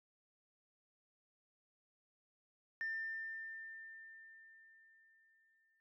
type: tone with exponential decay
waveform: sine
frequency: 1795 Hz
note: A6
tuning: 34 cents sharp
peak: -36 dBFS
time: 2.81-5.8 s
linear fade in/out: 0 ms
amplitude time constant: 650 ms
effects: noise-tail reverb RT60 0.1 s tail -26 dB re dry + tanh soft clip ceiling -34 dBFS